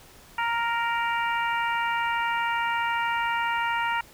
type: harmonic tone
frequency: 466.2 Hz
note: A#4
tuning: in tune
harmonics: 2 / 3 / 4 / 5 / 6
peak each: -26 / -30 / -32 / -34 / -36 dBFS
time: 0.38-4.01 s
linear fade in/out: 5 ms
effects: pink hiss -51 dBFS RMS until 4.13 s